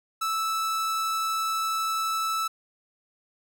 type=tone; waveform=45% pulse; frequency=1313 Hz; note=E6; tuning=7 cents flat; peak=-25 dBFS; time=0.21-2.48 s; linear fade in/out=10 ms; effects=none